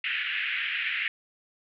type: band-pass noise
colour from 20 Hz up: white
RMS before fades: -30 dBFS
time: 0.04-1.08 s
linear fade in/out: 2 ms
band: 1600 to 2900 Hz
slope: 48 dB/octave
effects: none